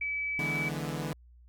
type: tone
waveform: sine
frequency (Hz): 2295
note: D7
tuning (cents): -40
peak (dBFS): -30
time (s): 0.01-0.69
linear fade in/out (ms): 5
type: chord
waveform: sawtooth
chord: E dominant seventh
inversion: third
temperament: equal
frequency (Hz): 146.83 / 164.81 / 207.7 / 246.9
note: D3 / E3 / G#3 / B3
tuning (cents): 0 / 0 / 0 / 0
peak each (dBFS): -32 / -33 / -38 / -38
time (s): 0.39-1.13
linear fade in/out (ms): 2
effects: added 60 Hz sine -53 dBFS peak until 1.48 s